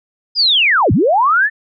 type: linear two-way sweep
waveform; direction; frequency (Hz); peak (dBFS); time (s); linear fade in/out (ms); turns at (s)
sine; down then up; 5060 to 79.3 to 1820; -9; 0.35-1.5; 50; 0.92
effects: none